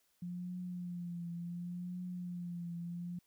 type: tone with vibrato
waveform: sine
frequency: 175.6 Hz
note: F3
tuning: 10 cents sharp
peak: -39 dBFS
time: 0.22-3.19 s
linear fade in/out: 5 ms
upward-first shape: triangle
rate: 0.69 Hz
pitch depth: 51 cents each way
effects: white hiss -75 dBFS RMS until 3.26 s